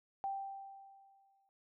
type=tone with exponential decay; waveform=sine; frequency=784 Hz; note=G5; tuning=in tune; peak=-34 dBFS; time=0.24-1.49 s; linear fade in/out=0 ms; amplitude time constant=270 ms; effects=none